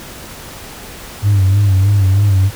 sine tone with vibrato, 98.6 Hz, G2, 11 cents sharp, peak -6 dBFS, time 1.22-2.51 s, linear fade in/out 50 ms, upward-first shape sine, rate 3.2 Hz, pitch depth 72 cents each way, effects tanh soft clip ceiling -6 dBFS + pink hiss -32 dBFS RMS until 2.55 s

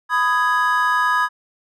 triangle chord, G# minor, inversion first, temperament just, 996.7 / 1245.9 / 1661.2 Hz, B5 / D#6 / G#6, +16 / +2 / 0 cents, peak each -18 dBFS, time 0.09-1.29 s, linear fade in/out 50 ms, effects none

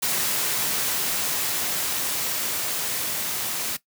white noise with level ramp, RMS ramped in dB -24 to -28 dBFS, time 0.02-3.77 s, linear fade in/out 10 ms, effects noise-tail reverb RT60 0.1 s tail -17 dB re dry + high-pass 100 Hz 12 dB/octave

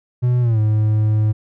triangle tone with pitch glide, 123.47 to 107.49 Hz, B2 to A2, 0 to -40 cents, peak -11 dBFS, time 0.22-1.33 s, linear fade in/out 20 ms, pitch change -240 cents, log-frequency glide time 0.41-0.59 s, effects none

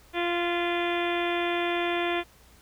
harmonic tone with a mistuned harmonic, 347 Hz, F4, 11 cents flat, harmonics 1 / 2 / 3 / 4 / 5 / 6 / 7 / 8 / 9 / 10, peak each -28 / -31 / -36 / -38 / -36 / -37 / -35 / -42 / -42 / -39 dBFS, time 0.13-2.24 s, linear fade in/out 50 ms, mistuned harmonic 6, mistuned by -26 cents, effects added 60 Hz sine -57 dBFS peak until 2.61 s + pink hiss -57 dBFS RMS until 2.61 s

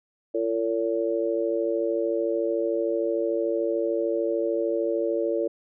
harmonic tone, 113.4 Hz, A#2, 47 cents flat, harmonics 3 / 4 / 5, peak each -27 / -27 / -27 dBFS, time 0.34-5.48 s, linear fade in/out 10 ms, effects none

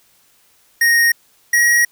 square tone pair in turn, 1864 / 1897.7 Hz, A#6 / A#6, -1 / +30 cents, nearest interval unison, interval 31 cents, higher second, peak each -11 dBFS, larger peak neither, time 0.81-1.12 / 1.53-1.85 s, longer second, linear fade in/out 5 ms, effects white hiss -55 dBFS RMS until 1.91 s

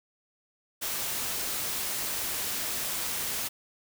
white noise, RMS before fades -32 dBFS, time 0.81-3.49 s, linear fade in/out 20 ms, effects none

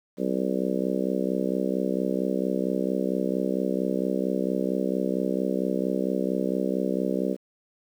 harmonic tone, 64.4 Hz, C2, 27 cents flat, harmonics 3 / 4 / 5 / 6 / 7 / 8 / 9, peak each -29 / -30 / -31 / -32 / -32 / -33 / -34 dBFS, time 0.17-7.37 s, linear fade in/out 50 ms, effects 9-bit

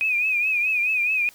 sine tone with vibrato, 2489 Hz, D#7, in tune, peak -19 dBFS, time 0.01-1.29 s, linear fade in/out 0 ms, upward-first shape triangle, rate 4.7 Hz, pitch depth 95 cents each way, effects white hiss -51 dBFS RMS until 1.34 s

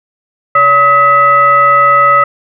sine tone with frequency modulation, 1275 Hz, D#6, 42 cents sharp, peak -4 dBFS, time 0.55-2.24 s, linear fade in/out 5 ms, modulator 705 Hz, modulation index 0.66, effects none

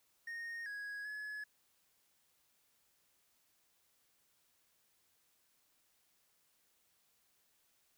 triangle tone with pitch steps, 1852 / 1660 / 1699 Hz, A#6 / G#6 / G#6, -12 / -1 / +39 cents, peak -40 dBFS, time 0.27-1.44 s, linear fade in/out 5 ms, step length 390 ms, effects white hiss -75 dBFS RMS until 7.97 s

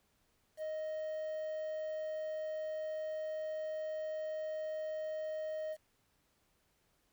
triangle tone with quantisation, 622.3 Hz, D#5, in tune, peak -35 dBFS, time 0.57-5.77 s, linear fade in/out 50 ms, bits 10, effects pink hiss -75 dBFS RMS until 7.12 s

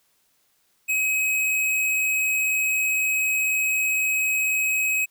square tone, 2543 Hz, D#7, 37 cents sharp, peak -21 dBFS, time 0.88-5.06 s, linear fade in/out 20 ms, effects white hiss -66 dBFS RMS until 5.1 s

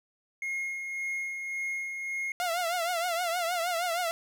triangle tone with tremolo, 2150 Hz, C7, 47 cents sharp, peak -28 dBFS, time 0.42-2.32 s, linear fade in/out 2 ms, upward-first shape sine, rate 1.8 Hz, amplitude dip 40%
sawtooth tone with vibrato, 693 Hz, F5, 14 cents flat, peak -24 dBFS, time 2.4-4.11 s, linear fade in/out 0 ms, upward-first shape triangle, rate 6.4 Hz, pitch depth 110 cents each way
effects none

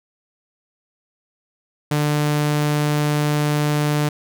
sawtooth tone, 148.6 Hz, D3, 21 cents sharp, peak -13 dBFS, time 1.91-4.09 s, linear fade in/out 5 ms, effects none

